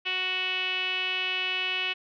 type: tone with low-pass filter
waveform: 5% pulse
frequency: 370.5 Hz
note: F#4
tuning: 2 cents sharp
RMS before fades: -29 dBFS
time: 0.05-1.94 s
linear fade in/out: 20 ms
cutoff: 2800 Hz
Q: 7.6
effects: none